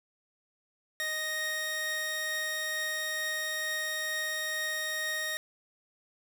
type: tone pair together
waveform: sawtooth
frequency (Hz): 622.3 / 1864.7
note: D#5 / A#6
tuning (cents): 0 / 0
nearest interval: octave + perfect fifth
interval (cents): 1900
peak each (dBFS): -37 / -28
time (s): 1-5.37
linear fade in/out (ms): 0
effects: none